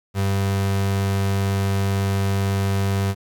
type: tone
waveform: 35% pulse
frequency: 98 Hz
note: G2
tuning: in tune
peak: -17 dBFS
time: 0.14-3.15 s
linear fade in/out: 50 ms
effects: 9-bit